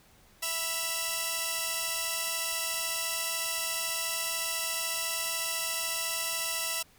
5% pulse tone cluster, 660 / 983 / 2714 Hz, E5 / B5 / E7, +2 / -8 / +50 cents, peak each -24 dBFS, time 0.42-6.83 s, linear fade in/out 10 ms, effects pink hiss -60 dBFS RMS until 6.98 s

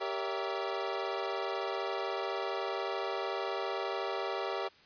25% pulse chord, G diminished seventh, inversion none, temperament equal with one note detuned, 392 / 466.2 / 568 / 659.3 Hz, G4 / Bb4 / Db5 / Fb5, 0 / 0 / +42 / 0 cents, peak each -33 / -36 / -36 / -36 dBFS, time 0-4.69 s, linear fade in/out 20 ms, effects white hiss -60 dBFS RMS until 4.85 s + resampled to 11025 Hz

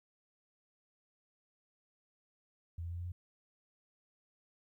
sine tone with pitch steps, 84.2 / 85.33 / 86.47 / 87.62 / 88.8 Hz, E2 / F2 / F2 / F2 / F2, +37 / -40 / -17 / +6 / +29 cents, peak -38 dBFS, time 2.78-3.12 s, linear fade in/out 5 ms, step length 68 ms, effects 13-bit

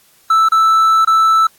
triangle tone with dropouts, 1318.5 Hz, E6, in tune, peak -6 dBFS, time 0.3-1.47 s, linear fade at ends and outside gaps 5 ms, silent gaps 0.487-0.519 / 1.049-1.073 s, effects white hiss -51 dBFS RMS until 1.58 s + AAC 64 kbps

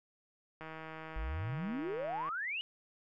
click train, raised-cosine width 0.5 ms, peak -31 dBFS, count 268, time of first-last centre 0.61-2.289 s, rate 159 Hz
sine exponential sweep, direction up, 46.38 to 2990 Hz, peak -35 dBFS, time 1.16-2.61 s, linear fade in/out 0 ms
effects none

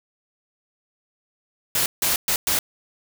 white noise bursts at uneven times, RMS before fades -21 dBFS, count 4, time 1.75-1.86 / 2.02-2.16 / 2.28-2.36 / 2.47-2.59 s, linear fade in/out 2 ms, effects none

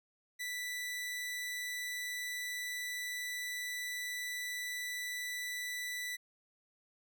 sawtooth tone, 1975.5 Hz, B6, in tune, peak -34 dBFS, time 0.39-6.17 s, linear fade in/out 20 ms, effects none

